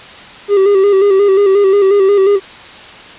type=tone with vibrato; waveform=triangle; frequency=395.5 Hz; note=G4; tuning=15 cents sharp; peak=-4 dBFS; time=0.48-2.4 s; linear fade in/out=50 ms; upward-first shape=square; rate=5.6 Hz; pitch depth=48 cents each way; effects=white hiss -33 dBFS RMS until 3.18 s + resampled to 8000 Hz